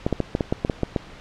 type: clicks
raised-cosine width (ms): 2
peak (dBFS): -7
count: 10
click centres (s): 0.065 / 0.127 / 0.203 / 0.351 / 0.408 / 0.525 / 0.649 / 0.698 / 0.833 / 0.962
effects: pink hiss -43 dBFS RMS until 1.2 s + low-pass 4000 Hz 12 dB/octave